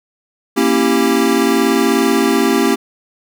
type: chord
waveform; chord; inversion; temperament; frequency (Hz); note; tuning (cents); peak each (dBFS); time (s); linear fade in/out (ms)
square; A# diminished seventh; none; equal with one note detuned; 233.1 / 273.7 / 329.6 / 392; A#3 / C#4 / E4 / G4; 0 / -22 / 0 / 0; -18 / -17 / -19 / -17; 0.56-2.76; 20
effects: none